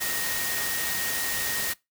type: tone in noise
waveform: sine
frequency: 1864.7 Hz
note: A#6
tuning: in tune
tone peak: -33 dBFS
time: 0-1.74 s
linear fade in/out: 20 ms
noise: white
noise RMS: -29 dBFS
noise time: 0-1.74 s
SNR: -7 dB
effects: noise-tail reverb RT60 0.2 s tail -22 dB re dry